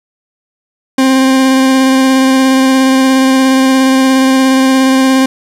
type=tone with vibrato; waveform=40% pulse; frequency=263.8 Hz; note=C4; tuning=14 cents sharp; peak=-5 dBFS; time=0.98-5.26 s; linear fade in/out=5 ms; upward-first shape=square; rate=17 Hz; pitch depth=11 cents each way; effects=low-pass 11000 Hz 12 dB/octave + 7-bit